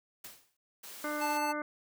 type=noise with exponential decay; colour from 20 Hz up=white; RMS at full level=-43 dBFS; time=0.24-0.57 s; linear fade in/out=5 ms; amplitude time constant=70 ms
type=high-pass noise; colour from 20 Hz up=white; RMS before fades=-47 dBFS; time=0.83-1.38 s; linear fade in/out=10 ms; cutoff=230 Hz; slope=12 dB/octave
type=harmonic tone; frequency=298.5 Hz; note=D4; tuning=28 cents sharp; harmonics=1 / 2 / 3 / 4 / 5 / 6 / 7; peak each=-38 / -38 / -45 / -40 / -40 / -54 / -45 dBFS; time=1.04-1.62 s; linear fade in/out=2 ms
type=tone; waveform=square; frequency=880 Hz; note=A5; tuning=in tune; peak=-32 dBFS; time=1.2-1.53 s; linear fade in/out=20 ms
effects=none